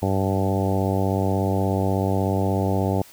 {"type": "harmonic tone with a mistuned harmonic", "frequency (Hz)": 96.5, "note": "G2", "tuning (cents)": -27, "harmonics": [1, 2, 3, 4, 5, 6, 7, 8, 9], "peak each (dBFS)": [-23, -26, -28, -29, -30, -31, -31, -32, -33], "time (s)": [0.02, 3.02], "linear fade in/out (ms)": 5, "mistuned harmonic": 1, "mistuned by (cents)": 18, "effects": ["white hiss -48 dBFS RMS until 3.12 s"]}